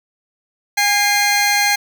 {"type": "tone pair together", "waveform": "20% pulse", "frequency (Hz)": [815.5, 2098], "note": ["G#5", "C7"], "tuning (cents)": [-32, 4], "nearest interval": "octave + major third", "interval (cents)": 1636, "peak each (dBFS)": -11, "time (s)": [0.77, 1.76], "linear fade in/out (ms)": 10, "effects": []}